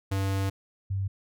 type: tone pair in turn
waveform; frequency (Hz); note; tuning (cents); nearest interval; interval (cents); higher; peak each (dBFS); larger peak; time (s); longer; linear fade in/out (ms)
square / sine; 97.2 / 97.2; G2 / G2; -14 / -14; unison; 0; neither; -26; neither; 0.11-0.5 / 0.9-1.08; first; 10
effects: none